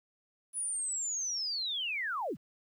sine linear sweep, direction down, 10000 to 81.8 Hz, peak -32 dBFS, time 0.53-2.37 s, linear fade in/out 50 ms, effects 11-bit

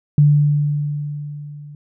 sine tone with level ramp, 146.83 Hz, D3, in tune, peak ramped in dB -7 to -34 dBFS, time 0.18-1.75 s, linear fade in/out 2 ms, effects none

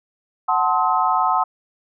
sine chord, F# diminished seventh, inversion none, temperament equal with one note detuned, 740 / 880 / 1046.5 / 1276.5 Hz, F#5 / A5 / C6 / Eb6, 0 / 0 / 0 / +44 cents, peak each -21 dBFS, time 0.48-1.44 s, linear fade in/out 10 ms, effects none

